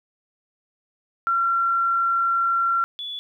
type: tone pair in turn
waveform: sine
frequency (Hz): 1366 / 3432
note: F6 / A7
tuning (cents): -39 / -44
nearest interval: octave + major third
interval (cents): 1595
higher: second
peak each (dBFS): -18 / -29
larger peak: first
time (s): 1.27-2.84 / 2.99-3.19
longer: first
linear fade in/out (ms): 0
effects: 10-bit